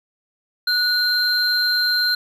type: tone pair together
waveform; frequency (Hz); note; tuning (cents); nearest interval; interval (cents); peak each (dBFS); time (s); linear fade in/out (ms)
triangle; 1467 / 4146; F#6 / C8; -15 / -17; octave + tritone; 1798; -19 / -17; 0.67-2.15; 5
effects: none